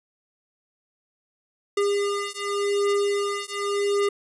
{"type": "beating tone pair", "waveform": "square", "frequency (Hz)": [403.9, 404.78], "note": ["G#4", "G#4"], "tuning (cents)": [-48, -44], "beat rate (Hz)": 0.88, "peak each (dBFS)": -26, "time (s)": [1.77, 4.09], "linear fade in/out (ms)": 5, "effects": ["resampled to 24000 Hz"]}